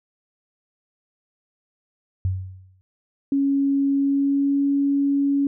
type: tone with exponential decay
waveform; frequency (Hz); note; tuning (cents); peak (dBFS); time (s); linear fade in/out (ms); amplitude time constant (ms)
sine; 93.6; F#2; +20; -17; 2.25-2.81; 0; 120
type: tone with pitch glide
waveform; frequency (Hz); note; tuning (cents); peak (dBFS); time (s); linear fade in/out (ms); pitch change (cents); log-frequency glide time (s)
sine; 277.2 to 280.3; C#4 to C#4; 0 to +19; -17; 3.32-5.47; 2; +19; 3.93-4.63
effects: none